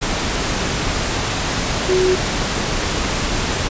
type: tone in noise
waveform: sine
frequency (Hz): 370.6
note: F#4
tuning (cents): +3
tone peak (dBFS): -13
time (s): 1.88-2.16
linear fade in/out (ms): 20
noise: pink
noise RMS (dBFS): -20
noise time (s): 0.01-3.69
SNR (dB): +4
effects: resampled to 16000 Hz